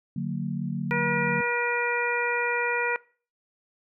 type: chord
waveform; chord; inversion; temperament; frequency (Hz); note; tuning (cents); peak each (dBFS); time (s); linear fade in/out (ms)
sine; D augmented; none; just; 146.83 / 183.54 / 229.4; D3 / F#3 / A#3; 0 / -14 / -28; -31 / -30 / -32; 0.16-1.41; 5
type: harmonic tone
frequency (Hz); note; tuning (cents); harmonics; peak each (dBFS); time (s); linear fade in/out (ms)
480.1; B4; -49; 1 / 2 / 3 / 4 / 5; -30 / -30 / -30 / -30 / -30; 0.91-2.96; 0
effects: noise-tail reverb RT60 0.4 s tail -22 dB re dry